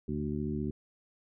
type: harmonic tone with a mistuned harmonic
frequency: 74.5 Hz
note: D2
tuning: 25 cents sharp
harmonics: 1 / 2 / 3 / 4 / 5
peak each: -39 / -37 / -35 / -39 / -39 dBFS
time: 0.08-0.71 s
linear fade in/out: 5 ms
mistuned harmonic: 1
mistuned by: +80 cents
effects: none